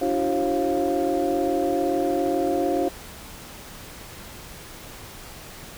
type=tone cluster; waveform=sine; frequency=291.3 / 338.4 / 376.1 / 539 / 701 Hz; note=D4 / E4 / F#4 / C#5 / F5; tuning=-14 / +45 / +28 / -49 / +6 cents; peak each=-26 dBFS; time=0.01-2.89 s; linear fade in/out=10 ms; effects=tanh soft clip ceiling -13 dBFS + pink hiss -41 dBFS RMS until 5.77 s